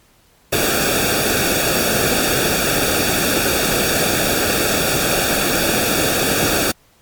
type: noise with comb filter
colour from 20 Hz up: pink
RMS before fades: -17 dBFS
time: 0.52-6.72 s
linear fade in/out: 10 ms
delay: 0.98 ms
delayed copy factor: -0.8
effects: pink hiss -54 dBFS RMS until 7.01 s + MP3 96 kbps